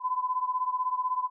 sine beating tone pair, 1006 / 1022 Hz, B5 / C6, +32 / -41 cents, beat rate 16 Hz, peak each -28 / -31 dBFS, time 0-1.3 s, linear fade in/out 50 ms, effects none

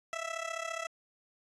15% pulse tone with amplitude modulation, 659.3 Hz, E5, in tune, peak -26 dBFS, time 0.13-0.87 s, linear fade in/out 0 ms, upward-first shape sine, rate 34.7 Hz, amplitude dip 80%, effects resampled to 22050 Hz

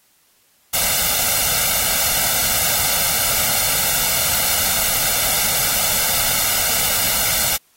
white noise with comb filter, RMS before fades -18 dBFS, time 0.73-7.57 s, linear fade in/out 10 ms, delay 1.4 ms, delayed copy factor +0.75, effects white hiss -58 dBFS RMS until 7.76 s + AAC 48 kbps

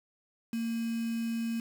sine tone with quantisation, 229.4 Hz, A#3, 28 cents flat, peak -30 dBFS, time 0.53-1.6 s, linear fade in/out 2 ms, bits 7, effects none

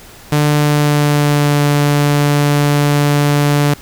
sawtooth tone with pitch glide, 148.4 to 145.35 Hz, D3 to D3, +18 to -18 cents, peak -6 dBFS, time 0.32-3.74 s, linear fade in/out 5 ms, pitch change -36 cents, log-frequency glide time 0.49-1.64 s, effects pink hiss -38 dBFS RMS until 3.81 s

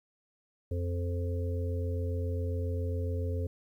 harmonic tone, 87.31 Hz, F2, in tune, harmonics 1 / 3 / 5 / 6, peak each -30 / -42 / -40 / -42 dBFS, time 0.71-3.47 s, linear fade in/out 5 ms, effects 11-bit

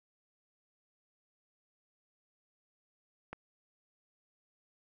click, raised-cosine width 0.5 ms, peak -26 dBFS, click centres 3.33 s, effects none

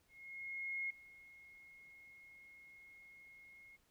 sine tone with ADSR envelope, 2156 Hz, C#7, 49 cents flat, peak -37 dBFS, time 0.08-3.77 s, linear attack 820 ms, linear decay 7 ms, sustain -20 dB, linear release 20 ms, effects pink hiss -75 dBFS RMS until 3.9 s

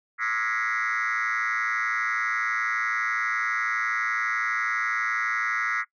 sine tone with frequency modulation, 1661.2 Hz, G#6, in tune, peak -22 dBFS, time 0.18-5.85 s, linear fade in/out 50 ms, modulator 112 Hz, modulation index 3.9, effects noise-tail reverb RT60 0.1 s tail -22 dB re dry + tanh soft clip ceiling -21 dBFS

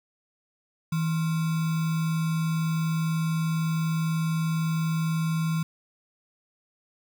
sine tone with sample-and-hold, 162 Hz, E3, 30 cents flat, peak -23 dBFS, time 0.92-5.63 s, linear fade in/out 5 ms, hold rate 1225 Hz, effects none

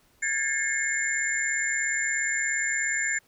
sine tone cluster, 1634 / 1771 / 2154 / 7180 Hz, G#6 / A6 / C7 / A8, -29 / +11 / +50 / +34 cents, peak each -30 dBFS, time 0.22-3.19 s, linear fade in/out 10 ms, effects pink hiss -63 dBFS RMS until 3.27 s

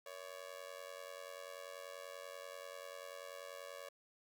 sawtooth tone with amplitude modulation, 562 Hz, C#5, 24 cents sharp, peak -40 dBFS, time 0.06-3.89 s, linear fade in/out 5 ms, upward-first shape sine, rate 90.3 Hz, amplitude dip 95%, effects none

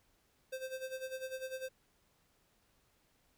square tone with tremolo, 522 Hz, C5, 4 cents flat, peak -38 dBFS, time 0.52-1.69 s, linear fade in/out 10 ms, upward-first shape sine, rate 10 Hz, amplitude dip 75%, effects pink hiss -73 dBFS RMS until 3.37 s

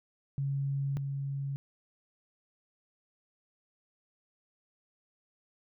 sine tone pair in turn, 138.59 / 138.59 Hz, C#3 / C#3, 0 / 0 cents, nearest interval unison, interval 0 cents, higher neither, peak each -29 / -32 dBFS, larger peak first, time 0.38-0.97 / 0.97-1.56 s, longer neither, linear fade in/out 0 ms, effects none

